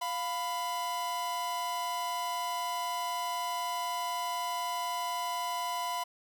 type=tone pair together; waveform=45% pulse; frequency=700 / 996 Hz; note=F5 / B5; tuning=+4 / +14 cents; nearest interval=tritone; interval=610 cents; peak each=-37 / -33 dBFS; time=0.01-6.04 s; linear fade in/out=10 ms; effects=none